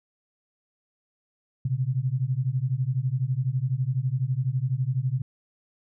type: beating tone pair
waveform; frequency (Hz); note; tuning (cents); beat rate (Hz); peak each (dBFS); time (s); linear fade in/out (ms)
sine; 123.47 / 135.47; B2 / C#3; 0 / -39; 12; -26; 1.65-5.22; 5
effects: none